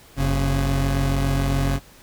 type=tone pair together; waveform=30% pulse; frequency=47 / 137.3 Hz; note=F#1 / C#3; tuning=+28 / -16 cents; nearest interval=octave + perfect fifth; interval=1856 cents; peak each=-19 dBFS; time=0.16-1.8 s; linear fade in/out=50 ms; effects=pink hiss -49 dBFS RMS until 2.02 s